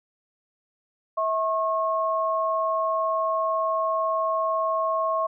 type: tone pair together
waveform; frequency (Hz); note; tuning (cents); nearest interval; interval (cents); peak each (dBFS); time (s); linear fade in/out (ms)
sine; 648 / 1086; E5 / C#6; -30 / -36; major sixth; 894; -25 / -24; 1.17-5.27; 10
effects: none